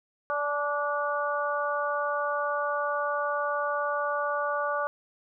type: harmonic tone with a mistuned harmonic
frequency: 291.1 Hz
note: D4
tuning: 15 cents flat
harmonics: 2 / 3 / 4 / 5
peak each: -30 / -35 / -30 / -33 dBFS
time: 0.3-4.87 s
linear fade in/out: 0 ms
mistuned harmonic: 3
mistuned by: -21 cents
effects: none